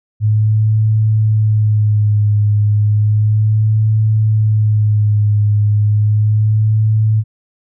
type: tone with vibrato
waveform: sine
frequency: 106.6 Hz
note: G#2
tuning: 46 cents sharp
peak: -9 dBFS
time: 0.2-7.24 s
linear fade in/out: 50 ms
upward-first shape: sine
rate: 0.33 Hz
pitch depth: 36 cents each way
effects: none